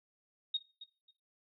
sine tone with echo, 3729 Hz, A#7, in tune, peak -29 dBFS, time 0.54-0.57 s, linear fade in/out 5 ms, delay 270 ms, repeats 2, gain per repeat -15 dB, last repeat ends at 1.11 s, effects noise-tail reverb RT60 0.3 s tail -17 dB re dry

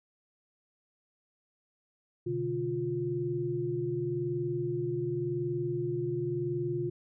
sine tone cluster, 126.4 / 147.3 / 352 Hz, B2 / D3 / F4, +41 / +6 / +14 cents, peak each -36 / -37 / -31 dBFS, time 2.26-6.9 s, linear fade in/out 10 ms, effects none

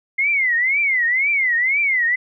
sine tone with vibrato, 2089 Hz, C7, 3 cents flat, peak -15 dBFS, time 0.18-2.16 s, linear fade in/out 10 ms, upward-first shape triangle, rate 2 Hz, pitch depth 230 cents each way, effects none

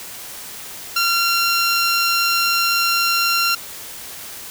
15% pulse tone, 1376 Hz, F6, 26 cents flat, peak -9 dBFS, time 0.96-3.55 s, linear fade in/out 5 ms, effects white hiss -34 dBFS RMS until 4.5 s

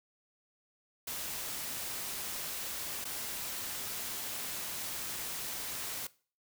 white noise with dropouts, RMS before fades -39 dBFS, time 1.07-6.07 s, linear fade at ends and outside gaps 5 ms, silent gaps 3.044-3.051 s, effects noise-tail reverb RT60 0.4 s tail -20 dB re dry

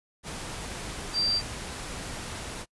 sine tone in noise, 4699 Hz, D8, in tune, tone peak -23 dBFS, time 1.13-1.42 s, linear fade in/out 50 ms, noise pink, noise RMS -37 dBFS, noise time 0.23-2.66 s, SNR +11 dB, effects noise-tail reverb RT60 0.1 s tail -26 dB re dry + resampled to 24000 Hz

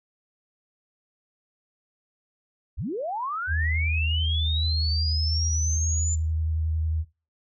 sine linear sweep, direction up, 35.14 to 7160 Hz, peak -27 dBFS, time 2.77-6.16 s, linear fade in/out 20 ms
sine tone with vibrato, 79.5 Hz, D#2, 38 cents sharp, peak -23 dBFS, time 3.47-7.05 s, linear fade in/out 50 ms, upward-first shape sine, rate 11 Hz, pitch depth 20 cents each way
effects noise-tail reverb RT60 0.3 s tail -19 dB re dry

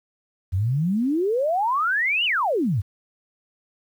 sine exponential two-way sweep, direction up then down, 85.9 to 3044 to 85.9 Hz, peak -19 dBFS, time 0.52-2.82 s, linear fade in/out 20 ms, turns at 2.25 s, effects 9-bit

